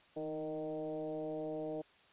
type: tone with frequency modulation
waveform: sine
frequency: 465.7 Hz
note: A#4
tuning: 2 cents flat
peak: -37 dBFS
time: 0.16-1.82 s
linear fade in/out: 10 ms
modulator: 153 Hz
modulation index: 1.4
effects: white hiss -64 dBFS RMS until 2.12 s + resampled to 8000 Hz